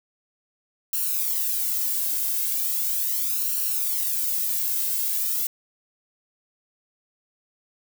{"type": "noise with flanger", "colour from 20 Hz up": "violet", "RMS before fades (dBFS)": -25, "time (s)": [0.93, 5.47], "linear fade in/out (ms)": 2, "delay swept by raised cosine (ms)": [0.7, 1.9], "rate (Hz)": 0.38, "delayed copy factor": 0.85, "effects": []}